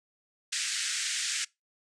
white band-pass noise, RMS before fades -32 dBFS, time 0.52-1.45 s, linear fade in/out 10 ms, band 1500 to 8500 Hz, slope 48 dB/octave, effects noise-tail reverb RT60 0.2 s tail -23 dB re dry

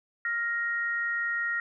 sine tone pair together, 1400 / 1874.8 Hz, F6 / A#6, +4 / +9 cents, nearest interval perfect fourth, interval 505 cents, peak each -32 / -28 dBFS, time 0.25-1.6 s, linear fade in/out 2 ms, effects none

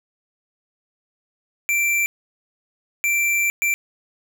square tone bursts at uneven times, 2349 Hz, D7, in tune, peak -18 dBFS, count 3, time 1.69-2.06 / 3.04-3.5 / 3.62-3.74 s, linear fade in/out 0 ms, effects none

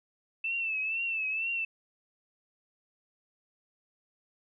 sine tone with vibrato, 2649 Hz, E7, 8 cents sharp, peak -29 dBFS, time 0.44-1.65 s, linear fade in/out 5 ms, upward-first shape triangle, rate 2.1 Hz, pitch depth 80 cents each way, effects none

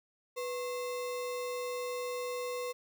sine tone with sample-and-hold, 493.9 Hz, B4, in tune, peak -34 dBFS, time 0.36-2.73 s, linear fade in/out 20 ms, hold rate 1575 Hz, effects none

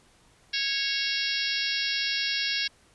harmonic tone, 551 Hz, C#5, 11 cents flat, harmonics 3 / 4 / 5 / 6 / 7 / 8 / 9 / 10, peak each -34 / -34 / -34 / -34 / -34 / -34 / -34 / -34 dBFS, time 0.53-2.68 s, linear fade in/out 10 ms, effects pink hiss -60 dBFS RMS until 2.94 s + resampled to 24000 Hz

